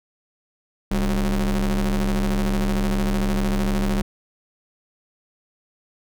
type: ring-modulated tone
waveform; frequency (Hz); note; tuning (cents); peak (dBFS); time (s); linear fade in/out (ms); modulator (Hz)
45% pulse; 82.4; E2; 0; -16; 0.91-4.02; 5; 117
effects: none